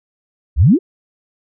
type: exponential sweep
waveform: sine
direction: up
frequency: 55.6 to 419.7 Hz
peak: -6 dBFS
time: 0.56-0.79 s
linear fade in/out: 50 ms
effects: none